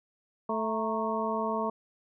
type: harmonic tone with a mistuned harmonic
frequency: 220 Hz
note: A3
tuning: in tune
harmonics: 1 / 2 / 3 / 4 / 5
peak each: -34 / -34 / -34 / -34 / -34 dBFS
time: 0.49-1.7 s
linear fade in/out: 5 ms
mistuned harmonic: 4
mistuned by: +90 cents
effects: none